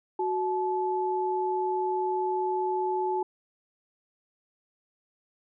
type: tone pair together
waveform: sine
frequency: 370 / 864.9 Hz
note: F#4 / A5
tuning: 0 / -30 cents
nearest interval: octave + minor third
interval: 1470 cents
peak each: -28 dBFS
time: 0.19-3.23 s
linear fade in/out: 5 ms
effects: none